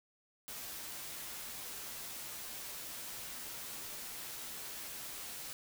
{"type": "noise with comb filter", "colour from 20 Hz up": "white", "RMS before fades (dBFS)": -45, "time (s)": [0.48, 5.53], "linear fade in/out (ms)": 0, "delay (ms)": 11, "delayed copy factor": -0.5, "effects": []}